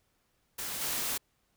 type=noise with level steps; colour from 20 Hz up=white; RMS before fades=-37 / -33 dBFS; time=0.58-1.18 s; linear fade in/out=10 ms; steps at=0.81 s; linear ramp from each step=5 ms; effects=pink hiss -74 dBFS RMS until 1.56 s